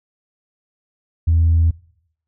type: tone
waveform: sine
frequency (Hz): 82.41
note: E2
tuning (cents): 0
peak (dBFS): -10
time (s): 1.27-1.71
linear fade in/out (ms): 10
effects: noise-tail reverb RT60 0.7 s tail -23 dB re dry + tanh soft clip ceiling -8 dBFS